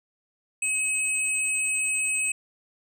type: tone pair together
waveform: sine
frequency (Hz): 2553 / 8105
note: D#7 / B8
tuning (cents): +44 / +44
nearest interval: octave + minor sixth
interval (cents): 2000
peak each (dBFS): -25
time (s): 0.62-2.32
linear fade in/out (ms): 5
effects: tanh soft clip ceiling -17 dBFS